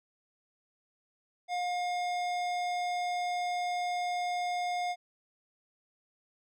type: tone with hard clipping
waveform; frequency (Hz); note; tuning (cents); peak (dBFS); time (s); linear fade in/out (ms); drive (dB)
sine; 713; F5; +36; -32; 1.48-4.96; 50; 15
effects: none